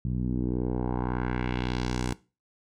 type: tone with low-pass filter sweep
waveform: 10% pulse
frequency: 61.74 Hz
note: B1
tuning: in tune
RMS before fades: -29 dBFS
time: 0.05-2.13 s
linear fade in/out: 0 ms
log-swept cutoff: 150 to 9000 Hz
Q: 1.6
effects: noise-tail reverb RT60 0.3 s tail -19 dB re dry